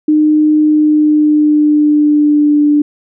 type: tone with pitch glide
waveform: sine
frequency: 305 to 294.8 Hz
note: D#4 to D4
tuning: -34 to +7 cents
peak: -6 dBFS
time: 0.08-2.82 s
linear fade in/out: 5 ms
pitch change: -59 cents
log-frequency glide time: 0.59-2.65 s
effects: none